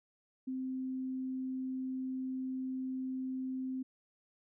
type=tone; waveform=sine; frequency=260 Hz; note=C4; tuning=11 cents flat; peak=-35 dBFS; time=0.47-3.83 s; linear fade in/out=10 ms; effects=none